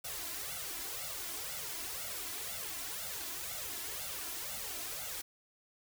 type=noise with flanger; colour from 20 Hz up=white; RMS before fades=-41 dBFS; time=0.04-5.22 s; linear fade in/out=10 ms; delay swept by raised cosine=1.4 to 3 ms; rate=2 Hz; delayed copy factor=+0.9; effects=none